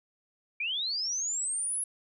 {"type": "linear sweep", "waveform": "sine", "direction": "up", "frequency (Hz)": [2311, 10640], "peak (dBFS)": -29, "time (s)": [0.6, 1.84], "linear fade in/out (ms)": 5, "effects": []}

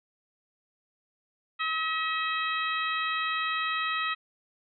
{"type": "harmonic tone", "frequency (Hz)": 640, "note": "D#5", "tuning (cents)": 49, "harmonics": [2, 3, 4, 5, 6], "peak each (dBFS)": [-30, -33, -34, -38, -38], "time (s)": [1.59, 4.15], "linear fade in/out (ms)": 20, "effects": []}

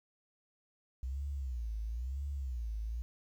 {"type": "tone with vibrato", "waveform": "sine", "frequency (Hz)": 61.74, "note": "B1", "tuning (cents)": 0, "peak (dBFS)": -35, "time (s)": [1.03, 3.02], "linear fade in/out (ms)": 0, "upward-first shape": "sine", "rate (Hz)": 1, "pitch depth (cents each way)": 240, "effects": ["11-bit"]}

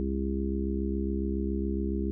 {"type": "harmonic tone", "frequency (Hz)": 67.2, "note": "C2", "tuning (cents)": 47, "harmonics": [1, 3, 4, 5, 6], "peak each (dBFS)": [-31, -32, -38, -34, -37], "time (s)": [0, 2.11], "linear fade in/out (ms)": 0, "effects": []}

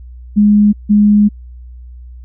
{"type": "tone pair in turn", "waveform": "sine", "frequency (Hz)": [207.7, 207.7], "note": ["G#3", "G#3"], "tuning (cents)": [0, 0], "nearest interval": "unison", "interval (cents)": 0, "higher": "neither", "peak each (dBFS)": -5, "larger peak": "neither", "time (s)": [[0.36, 0.73], [0.89, 1.29]], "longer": "second", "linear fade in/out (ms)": 20, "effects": ["added 61 Hz sine -30 dBFS peak until 2.24 s"]}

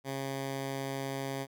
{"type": "tone", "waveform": "10% pulse", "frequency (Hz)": 136, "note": "C#3", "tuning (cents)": -33, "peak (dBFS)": -26, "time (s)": [0.04, 1.47], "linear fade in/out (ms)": 50, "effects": []}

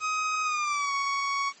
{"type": "tone with pitch glide", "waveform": "30% pulse", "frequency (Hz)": [1260, 1116.1], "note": ["D#6", "C#6"], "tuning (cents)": [21, 11], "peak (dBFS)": -23, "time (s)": [0, 1.53], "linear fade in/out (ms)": 50, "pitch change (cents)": -210, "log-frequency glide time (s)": [0.43, 0.92], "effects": ["white hiss -52 dBFS RMS until 1.6 s", "MP3 32 kbps"]}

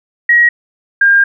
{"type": "tone pair in turn", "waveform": "sine", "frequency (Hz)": [1900, 1606.5], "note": ["A#6", "G6"], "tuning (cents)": [33, 42], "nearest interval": "minor third", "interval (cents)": 291, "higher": "first", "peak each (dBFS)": -5, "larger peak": "neither", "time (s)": [[0.29, 0.49], [1.01, 1.24]], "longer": "second", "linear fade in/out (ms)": 5, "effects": []}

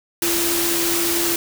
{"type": "tone in noise", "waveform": "sine", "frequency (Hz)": 340, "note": "F4", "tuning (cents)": -46, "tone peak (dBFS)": -23, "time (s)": [0.22, 1.36], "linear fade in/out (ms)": 2, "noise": "white", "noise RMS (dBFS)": -21, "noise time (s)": [0.22, 1.36], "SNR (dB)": -5, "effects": []}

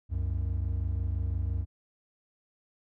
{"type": "tone pair together", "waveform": "triangle", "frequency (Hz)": [66.62, 92.5], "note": ["C2", "F#2"], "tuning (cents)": [32, 0], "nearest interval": "tritone", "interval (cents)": 568, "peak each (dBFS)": -28, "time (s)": [0.09, 1.66], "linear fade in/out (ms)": 50, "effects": ["tanh soft clip ceiling -19 dBFS"]}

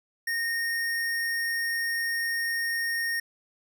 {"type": "tone", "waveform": "square", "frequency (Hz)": 1848, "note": "A#6", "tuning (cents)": -16, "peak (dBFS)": -27, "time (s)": [0.27, 3.2], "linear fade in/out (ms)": 5, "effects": []}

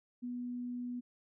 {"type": "tone", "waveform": "sine", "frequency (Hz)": 245.1, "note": "B3", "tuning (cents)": -13, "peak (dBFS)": -37, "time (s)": [0.22, 1.01], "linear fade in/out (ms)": 20, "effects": []}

